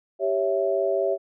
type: chord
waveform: sine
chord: C# diminished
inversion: second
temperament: equal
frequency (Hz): 392 / 554.4 / 659.3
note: G4 / C#5 / E5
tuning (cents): 0 / 0 / 0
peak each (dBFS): -25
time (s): 0.19-1.18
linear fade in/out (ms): 50
effects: none